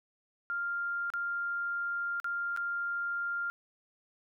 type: tone with dropouts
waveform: sine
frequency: 1396.9 Hz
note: F6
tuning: in tune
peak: -31 dBFS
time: 0.5-3.5 s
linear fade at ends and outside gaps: 0 ms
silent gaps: 1.102-1.137 / 2.2-2.244 / 2.564-2.573 s
effects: none